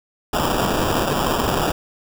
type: noise with sample-and-hold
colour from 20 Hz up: white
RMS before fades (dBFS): -20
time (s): 0.33-1.72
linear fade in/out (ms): 5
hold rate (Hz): 2100
effects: none